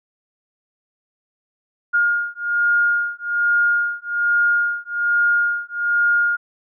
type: beating tone pair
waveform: sine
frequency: 1419 / 1420.2 Hz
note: F6 / F6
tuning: +27 / +29 cents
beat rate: 1.2 Hz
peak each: -19 dBFS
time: 1.93-6.37 s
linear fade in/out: 20 ms
effects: none